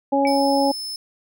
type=harmonic tone; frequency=277.2 Hz; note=C#4; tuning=in tune; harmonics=1 / 2 / 3; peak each=-20 / -20 / -20 dBFS; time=0.12-0.72 s; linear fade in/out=10 ms
type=tone with exponential decay; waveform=sine; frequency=2291 Hz; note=D7; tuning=44 cents flat; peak=-23 dBFS; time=0.25-0.42 s; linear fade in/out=1 ms; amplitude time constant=36 ms
type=tone; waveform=40% pulse; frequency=5240 Hz; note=E8; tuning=11 cents flat; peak=-27 dBFS; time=0.27-0.96 s; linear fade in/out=2 ms
effects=none